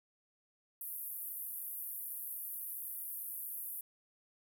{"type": "band-pass noise", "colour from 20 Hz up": "white", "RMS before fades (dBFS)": -43, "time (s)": [0.81, 3.81], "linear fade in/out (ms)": 2, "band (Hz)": [11000, 15000], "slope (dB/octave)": 48, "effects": []}